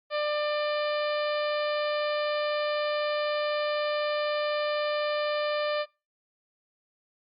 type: harmonic tone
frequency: 596 Hz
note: D5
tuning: 25 cents sharp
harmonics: 1 / 2 / 3 / 4 / 5 / 6 / 7 / 8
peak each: -27 / -33 / -37 / -39 / -41 / -43 / -44 / -45 dBFS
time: 0.1-5.86 s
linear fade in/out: 50 ms
effects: noise-tail reverb RT60 0.3 s tail -25 dB re dry + Opus 48 kbps